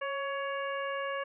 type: harmonic tone with a mistuned harmonic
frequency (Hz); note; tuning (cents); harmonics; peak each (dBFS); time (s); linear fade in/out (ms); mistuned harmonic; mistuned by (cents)
560; C#5; +18; 1 / 2 / 3 / 4 / 5; -35 / -37 / -39 / -45 / -45; 0.01-1.24; 10; 1; -32
effects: none